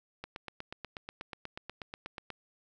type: click train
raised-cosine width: 0.3 ms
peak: -24 dBFS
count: 18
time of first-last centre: 0.24-2.303 s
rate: 8.24 Hz
effects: none